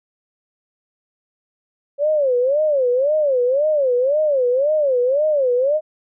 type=tone with vibrato; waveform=sine; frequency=550 Hz; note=C#5; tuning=14 cents flat; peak=-14 dBFS; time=1.98-5.81 s; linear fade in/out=50 ms; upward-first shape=sine; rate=1.9 Hz; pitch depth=210 cents each way; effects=none